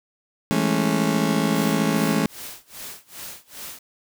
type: chord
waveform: 35% pulse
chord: A major seventh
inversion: second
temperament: just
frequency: 165 / 206.2 / 220 / 275 Hz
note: E3 / G#3 / A3 / C#4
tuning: +2 / -12 / 0 / -14 cents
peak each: -23 dBFS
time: 0.51-2.26 s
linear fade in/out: 0 ms
type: noise with tremolo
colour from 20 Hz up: white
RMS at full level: -35 dBFS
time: 1.55-3.79 s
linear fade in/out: 5 ms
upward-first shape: sine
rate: 2.5 Hz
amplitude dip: 95%
effects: none